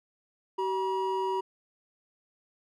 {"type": "tone pair together", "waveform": "triangle", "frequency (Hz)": [381.4, 961], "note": ["G4", "B5"], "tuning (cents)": [-47, -48], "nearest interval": "octave + major third", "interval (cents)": 1599, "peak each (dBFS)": -28, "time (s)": [0.58, 1.41], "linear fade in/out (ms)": 10, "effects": []}